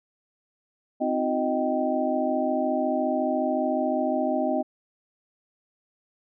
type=tone cluster; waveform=sine; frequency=258.6 / 312.7 / 358.2 / 622 / 777 Hz; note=C4 / D#4 / F4 / D#5 / G5; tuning=-20 / +9 / +44 / -1 / -16 cents; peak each=-27 / -31 / -34 / -26 / -30 dBFS; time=1-4.63 s; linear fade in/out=20 ms; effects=none